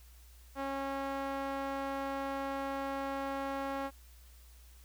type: tone with band-pass filter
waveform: sawtooth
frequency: 273.6 Hz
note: C#4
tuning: 23 cents flat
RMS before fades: -37 dBFS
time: 0.55-3.91 s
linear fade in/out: 50 ms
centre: 890 Hz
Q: 0.97
effects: added 60 Hz sine -54 dBFS peak until 4.84 s + white hiss -63 dBFS RMS until 4.84 s